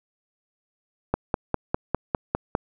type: click train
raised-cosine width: 1 ms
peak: -7 dBFS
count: 8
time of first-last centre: 1.14-2.551 s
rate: 4.96 Hz
effects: none